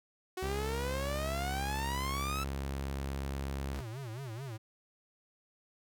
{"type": "exponential sweep", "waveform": "sawtooth", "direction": "up", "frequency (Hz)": [365.7, 1331], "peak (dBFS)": -32, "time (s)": [0.37, 2.44], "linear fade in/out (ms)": 5}
{"type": "tone", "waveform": "sawtooth", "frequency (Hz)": 68.4, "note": "C#2", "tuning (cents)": -23, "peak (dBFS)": -31, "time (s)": [0.42, 3.81], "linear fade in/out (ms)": 10}
{"type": "tone with vibrato", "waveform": "square", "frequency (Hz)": 123.3, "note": "B2", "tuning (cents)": -2, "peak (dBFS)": -40, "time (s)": [3.73, 4.58], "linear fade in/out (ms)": 20, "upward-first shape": "sine", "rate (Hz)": 4.6, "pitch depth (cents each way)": 220}
{"effects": []}